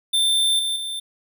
square tone with level steps, 3566 Hz, A7, 22 cents sharp, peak -17 / -22 / -27 dBFS, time 0.13-1 s, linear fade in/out 10 ms, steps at 0.59 / 0.76 s, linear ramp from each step 2 ms, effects none

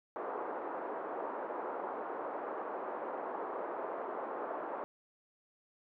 pink band-pass noise, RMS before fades -40 dBFS, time 0.16-4.84 s, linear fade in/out 0 ms, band 370 to 1200 Hz, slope 24 dB/octave, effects none

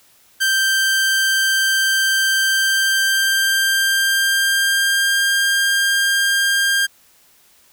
sawtooth tone with pitch glide, 1568 to 1600.9 Hz, G6 to G6, 0 to +36 cents, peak -11 dBFS, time 0.4-6.87 s, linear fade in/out 20 ms, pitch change +36 cents, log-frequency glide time 2.45-5.21 s, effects white hiss -53 dBFS RMS until 7.72 s

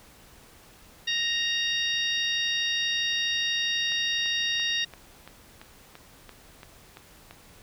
harmonic tone, 932.3 Hz, A#5, in tune, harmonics 2 / 3 / 4 / 5 / 6, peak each -31 / -30 / -28 / -38 / -36 dBFS, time 1.07-4.85 s, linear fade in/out 10 ms
click train, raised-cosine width 0.3 ms, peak -27 dBFS, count 11, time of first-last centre 3.92-7.31 s, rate 2.95 Hz
effects pink hiss -53 dBFS RMS until 7.62 s

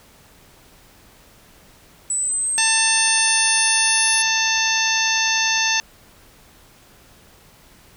sine linear sweep, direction up, 7902 to 9956 Hz, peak -19 dBFS, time 2.1-4.22 s, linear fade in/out 2 ms
harmonic tone, 890 Hz, A5, 20 cents sharp, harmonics 1 / 2 / 3 / 4 / 5 / 6 / 7, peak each -26 / -23 / -23 / -26 / -27 / -26 / -23 dBFS, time 2.58-5.8 s, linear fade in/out 0 ms
effects pink hiss -50 dBFS RMS until 7.96 s

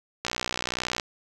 click train, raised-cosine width 0.2 ms, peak -10 dBFS, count 47, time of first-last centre 0.25-0.998 s, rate 61.5 Hz, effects none

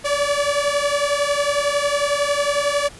sawtooth beating tone pair, 570 / 581 Hz, C#5 / D5, +48 / -19 cents, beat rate 11 Hz, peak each -17 dBFS, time 0.04-2.89 s, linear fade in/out 20 ms, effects pink hiss -42 dBFS RMS until 2.99 s + resampled to 24000 Hz

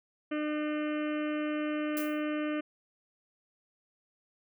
harmonic tone, 301.7 Hz, D4, 47 cents sharp, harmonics 1 / 2 / 4 / 5 / 6 / 7 / 8 / 9 / 10, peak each -31 / -37 / -43 / -45 / -47 / -48 / -49 / -50 / -51 dBFS, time 0.31-2.61 s, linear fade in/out 10 ms
violet noise with exponential decay, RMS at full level -35 dBFS, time 1.97-2.23 s, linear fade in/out 0 ms, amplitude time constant 55 ms
effects none

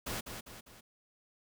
pink noise with echo, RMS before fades -38 dBFS, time 0.06-0.21 s, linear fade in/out 10 ms, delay 200 ms, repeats 3, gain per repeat -6 dB, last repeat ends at 0.81 s, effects none

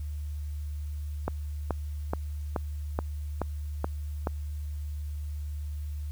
click train, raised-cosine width 1 ms, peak -14 dBFS, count 8, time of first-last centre 1.28-4.271 s, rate 2.34 Hz, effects added 74 Hz sine -32 dBFS peak until 6.11 s + white hiss -59 dBFS RMS until 6.11 s

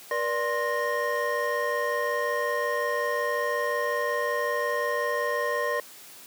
triangle tone cluster, 479.5 / 585 / 1055 / 1855 Hz, A#4 / D5 / C6 / A#6, +49 / -7 / +14 / -9 cents, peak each -28 / -28 / -29 / -29 dBFS, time 0.11-5.8 s, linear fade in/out 2 ms, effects white hiss -47 dBFS RMS until 6.26 s + high-pass 150 Hz 12 dB/octave

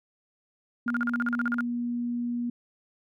sine tone, 240 Hz, B3, 49 cents flat, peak -27 dBFS, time 0.86-2.5 s, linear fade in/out 5 ms
sine tone bursts, 1417 Hz, F6, 25 cents sharp, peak -25 dBFS, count 12, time 0.88-1.607 s, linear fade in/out 0 ms, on 23 ms, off 41 ms
effects none

